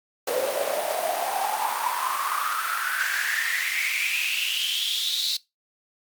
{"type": "noise with high-pass filter sweep", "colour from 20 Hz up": "pink", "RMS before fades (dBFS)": -26, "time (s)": [0.27, 5.37], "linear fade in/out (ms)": 5, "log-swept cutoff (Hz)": [490, 4100], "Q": 8.1, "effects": ["noise-tail reverb RT60 0.2 s tail -20 dB re dry", "Opus 48 kbps"]}